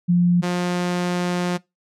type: tone pair in turn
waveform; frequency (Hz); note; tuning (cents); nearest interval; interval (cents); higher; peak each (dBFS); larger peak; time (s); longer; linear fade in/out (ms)
sine / sawtooth; 175.6 / 177.54; F3 / F3; +10 / +29; unison; 19; second; -13 / -16; first; 0.08-0.42 / 0.42-1.58; second; 20
effects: noise-tail reverb RT60 0.2 s tail -22 dB re dry + low-pass 8000 Hz 12 dB/octave